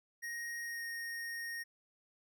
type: tone with pitch glide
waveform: square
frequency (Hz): 1874 to 1857.8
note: A#6 to A#6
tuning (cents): +9 to -6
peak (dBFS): -40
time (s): 0.22-1.64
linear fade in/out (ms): 20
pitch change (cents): -15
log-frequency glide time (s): 0.62-0.84
effects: none